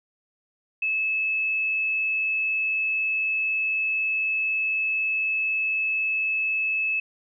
sine tone, 2602 Hz, E7, 23 cents flat, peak -22 dBFS, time 0.82-7 s, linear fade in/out 5 ms, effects none

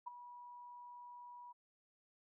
sine tone with ADSR envelope, 972 Hz, B5, 28 cents flat, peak -39 dBFS, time 0.06-1.53 s, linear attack 16 ms, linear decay 10 ms, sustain -12 dB, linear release 18 ms, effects none

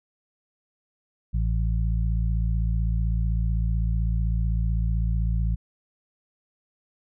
harmonic tone, 55.8 Hz, A1, 25 cents sharp, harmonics 1 / 2 / 3, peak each -22 / -28 / -32 dBFS, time 1.33-5.56 s, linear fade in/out 20 ms, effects none

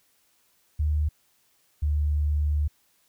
sine tone pair in turn, 75.5 / 74.25 Hz, D2 / D2, +48 / +20 cents, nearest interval unison, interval 28 cents, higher first, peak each -21 dBFS, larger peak neither, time 0.79-1.09 / 1.82-2.68 s, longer second, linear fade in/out 10 ms, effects white hiss -66 dBFS RMS until 3.08 s

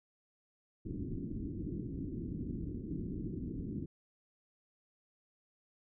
white low-pass noise, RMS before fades -40 dBFS, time 0.85-3.86 s, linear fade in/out 10 ms, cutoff 340 Hz, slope 48 dB/octave, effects none

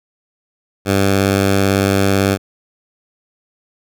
10% pulse tone, 98 Hz, G2, in tune, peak -4 dBFS, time 0.85-2.38 s, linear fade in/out 50 ms, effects none

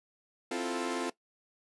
sawtooth chord, F major seventh, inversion second, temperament equal, 261.6 / 329.6 / 349.2 / 440 Hz, C4 / E4 / F4 / A4, 0 / 0 / 0 / 0 cents, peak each -33 / -37 / -32 / -34 dBFS, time 0.51-1.1 s, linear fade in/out 5 ms, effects noise-tail reverb RT60 0.1 s tail -18 dB re dry + resampled to 24000 Hz

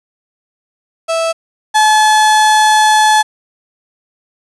35% pulse tone pair in turn, 657 / 859.3 Hz, E5 / A5, -6 / -41 cents, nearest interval perfect fourth, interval 465 cents, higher second, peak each -11 / -5 dBFS, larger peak second, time 1.08-1.33 / 1.74-3.23 s, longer second, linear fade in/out 20 ms, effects resampled to 24000 Hz + 7-bit

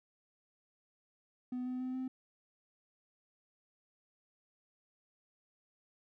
triangle tone with pitch steps, 250 / 252.9 / 255.8 / 258.8 Hz, B3 / B3 / C4 / C4, +21 / +41 / -39 / -19 cents, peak -33 dBFS, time 1.52-2.08 s, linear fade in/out 5 ms, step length 140 ms, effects tanh soft clip ceiling -30 dBFS

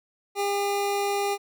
square tone pair together, 403 / 806 Hz, G4 / G5, +48 / +48 cents, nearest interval octave, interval 1200 cents, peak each -27 / -28 dBFS, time 0.35-1.38 s, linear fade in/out 50 ms, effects none

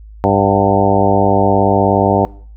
harmonic tone with a mistuned harmonic, 99.5 Hz, G2, 26 cents sharp, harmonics 1 / 2 / 3 / 4 / 5 / 6 / 7 / 8 / 9, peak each -18 / -18 / -18 / -18 / -18 / -18 / -18 / -18 / -18 dBFS, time 0.24-2.25 s, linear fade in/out 0 ms, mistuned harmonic 8, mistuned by -50 cents, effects noise-tail reverb RT60 0.5 s tail -21 dB re dry + added 53 Hz sine -33 dBFS peak until 2.56 s

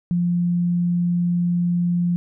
sine tone, 174.61 Hz, F3, in tune, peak -17 dBFS, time 0.11-2.16 s, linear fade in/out 0 ms, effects none

